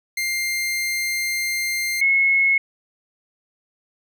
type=tone pair in turn; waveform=sawtooth / sine; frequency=2100 / 2179 Hz; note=C7 / C#7; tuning=+6 / -30 cents; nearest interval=minor second; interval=64 cents; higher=second; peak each=-18 / -14 dBFS; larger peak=second; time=0.17-2.01 / 2.01-2.58 s; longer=first; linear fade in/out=5 ms; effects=none